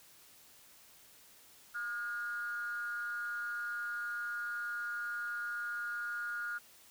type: tone with frequency modulation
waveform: sine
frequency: 1431 Hz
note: F6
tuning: 42 cents sharp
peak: -35 dBFS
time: 1.74-6.59 s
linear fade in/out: 20 ms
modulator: 208 Hz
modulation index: 0.5
effects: tanh soft clip ceiling -31 dBFS + white hiss -60 dBFS RMS until 6.9 s